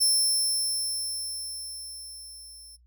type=tone with level ramp; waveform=25% pulse; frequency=5340 Hz; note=E8; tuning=22 cents sharp; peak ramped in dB=-14 to -41 dBFS; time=0-2.77 s; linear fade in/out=20 ms; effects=noise-tail reverb RT60 0.1 s tail -18 dB re dry + added 60 Hz sine -56 dBFS peak until 2.86 s